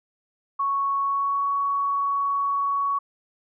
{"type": "tone with pitch glide", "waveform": "sine", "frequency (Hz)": [1108.7, 1119.6], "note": ["C#6", "C#6"], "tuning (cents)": [0, 17], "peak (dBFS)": -21, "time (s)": [0.59, 2.99], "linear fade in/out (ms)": 10, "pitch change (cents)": 17, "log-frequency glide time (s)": [1.01, 1.45], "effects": []}